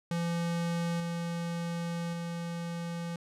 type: tone with level steps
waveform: square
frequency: 170 Hz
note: F3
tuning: 46 cents flat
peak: -30 / -33 / -35 dBFS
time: 0.11-3.16 s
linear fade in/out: 2 ms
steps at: 1 / 2.13 s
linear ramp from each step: 2 ms
effects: low-pass 10000 Hz 12 dB/octave